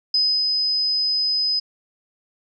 sine tone with ADSR envelope, 5030 Hz, D#8, 18 cents sharp, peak -15 dBFS, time 0.14-1.6 s, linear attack 4 ms, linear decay 280 ms, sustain -3 dB, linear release 13 ms, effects none

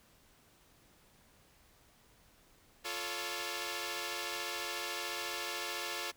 5% pulse chord, F augmented, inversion none, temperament equal with one note detuned, 349.2 / 440 / 561.5 Hz, F4 / A4 / C#5, 0 / 0 / +22 cents, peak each -30 dBFS, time 2.84-6.12 s, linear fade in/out 20 ms, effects pink hiss -65 dBFS RMS until 6.16 s

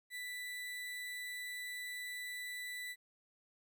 35% pulse tone, 1979 Hz, B6, 3 cents sharp, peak -40 dBFS, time 0.1-2.96 s, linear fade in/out 50 ms, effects 13-bit

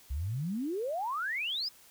sine exponential sweep, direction up, 61.74 to 5240 Hz, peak -31 dBFS, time 0.1-1.69 s, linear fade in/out 10 ms, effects white hiss -58 dBFS RMS until 1.9 s

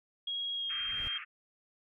sine tone with pitch glide, 3293 to 3201 Hz, G#7 to G7, -15 to +36 cents, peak -33 dBFS, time 0.27-1.18 s, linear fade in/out 5 ms, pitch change -49 cents, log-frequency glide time 0.54-0.79 s
brown noise with exponential growth, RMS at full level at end -42 dBFS, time 0.57-1.08 s, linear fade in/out 1 ms, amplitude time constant 110 ms
white band-pass noise, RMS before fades -44 dBFS, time 0.69-1.25 s, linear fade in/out 20 ms, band 1200 to 2800 Hz, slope 96 dB/octave
effects none

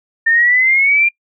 sine exponential sweep, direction up, 1800 to 2400 Hz, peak -9 dBFS, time 0.26-1.09 s, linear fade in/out 10 ms, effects noise-tail reverb RT60 0.1 s tail -23 dB re dry

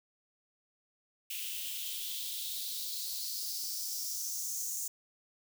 blue noise with high-pass filter sweep, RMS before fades -38 dBFS, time 1.3-4.88 s, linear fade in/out 5 ms, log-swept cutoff 2700 to 6800 Hz, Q 4.3, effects none

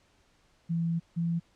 sine tone pair in turn, 167.2 / 168.56 Hz, E3 / E3, +25 / +39 cents, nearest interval unison, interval 14 cents, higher second, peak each -26 dBFS, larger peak neither, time 0.69-1 / 1.16-1.4 s, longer first, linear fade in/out 20 ms, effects pink hiss -66 dBFS RMS until 1.55 s + low-pass 7000 Hz 12 dB/octave

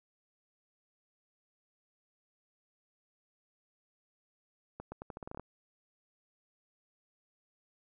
accelerating click train, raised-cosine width 1 ms, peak -28 dBFS, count 11, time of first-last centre 4.8-5.396 s, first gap 120 ms, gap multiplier 0.83, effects none

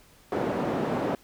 white band-pass noise, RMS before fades -28 dBFS, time 0.32-1.15 s, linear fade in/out 2 ms, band 170 to 550 Hz, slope 12 dB/octave, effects pink hiss -57 dBFS RMS until 1.23 s

